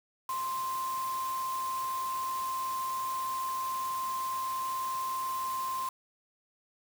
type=tone in noise; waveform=sine; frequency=1046.5 Hz; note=C6; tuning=in tune; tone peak=-31 dBFS; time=0.29-5.89 s; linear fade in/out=2 ms; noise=white; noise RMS=-44 dBFS; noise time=0.29-5.89 s; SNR=+10 dB; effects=none